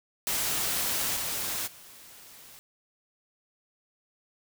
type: noise with level steps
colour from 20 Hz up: white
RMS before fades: -29 / -32 / -50 dBFS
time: 0.27-2.59 s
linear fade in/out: 0 ms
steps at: 1.15 / 1.66 s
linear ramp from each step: 20 ms
effects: none